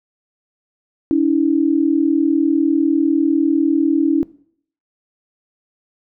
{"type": "tone pair together", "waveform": "sine", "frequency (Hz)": [284, 324], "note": ["C#4", "E4"], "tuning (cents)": [42, -30], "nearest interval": "major second", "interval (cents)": 228, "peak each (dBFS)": -15, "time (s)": [1.11, 4.23], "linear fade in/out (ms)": 0, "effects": ["noise-tail reverb RT60 0.6 s tail -21 dB re dry"]}